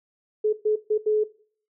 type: tone bursts at uneven times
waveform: sine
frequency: 427.1 Hz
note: G#4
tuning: 48 cents sharp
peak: -18 dBFS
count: 4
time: 0.44-0.53 / 0.65-0.76 / 0.9-0.98 / 1.06-1.24 s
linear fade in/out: 10 ms
effects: noise-tail reverb RT60 0.5 s tail -18 dB re dry